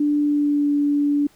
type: tone with pitch glide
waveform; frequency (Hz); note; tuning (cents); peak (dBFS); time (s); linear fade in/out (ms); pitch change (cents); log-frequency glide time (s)
sine; 293.7 to 289.2; D4 to D4; 0 to -27; -16; 0-1.27; 5; -27; 0.19-0.72
effects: pink hiss -56 dBFS RMS until 1.35 s